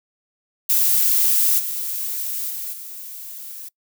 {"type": "noise with level steps", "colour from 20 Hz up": "violet", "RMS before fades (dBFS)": [-17, -26, -29, -35], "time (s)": [0.69, 3.69], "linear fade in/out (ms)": 10, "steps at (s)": [1.58, 2.49, 2.72], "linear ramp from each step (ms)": 20, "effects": ["noise-tail reverb RT60 0.1 s tail -23 dB re dry"]}